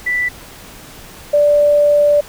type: tone pair in turn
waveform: sine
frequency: 1976 / 585.8 Hz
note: B6 / D5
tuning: 0 / -5 cents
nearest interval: octave + major sixth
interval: 2105 cents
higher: first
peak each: -14 / -8 dBFS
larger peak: second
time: 0.06-0.29 / 1.33-2.21 s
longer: second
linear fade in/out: 10 ms
effects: pink hiss -37 dBFS RMS until 2.28 s